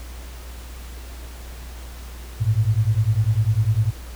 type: beating tone pair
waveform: sine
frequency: 104 / 114 Hz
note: G#2 / A#2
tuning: +3 / -38 cents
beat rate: 10 Hz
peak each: -19 dBFS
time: 2.4-3.91 s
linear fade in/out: 20 ms
effects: added 60 Hz sine -34 dBFS peak until 4.15 s + pink hiss -43 dBFS RMS until 4.15 s